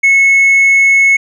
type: tone with hard clipping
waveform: triangle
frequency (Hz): 2193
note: C#7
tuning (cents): -19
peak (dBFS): -4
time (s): 0.03-1.17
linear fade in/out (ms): 10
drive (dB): 1
effects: none